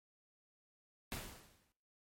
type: noise with exponential decay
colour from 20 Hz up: pink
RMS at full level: -41 dBFS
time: 1.12-1.72 s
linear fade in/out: 0 ms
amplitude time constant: 130 ms
effects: noise-tail reverb RT60 0.6 s tail -19 dB re dry + MP3 64 kbps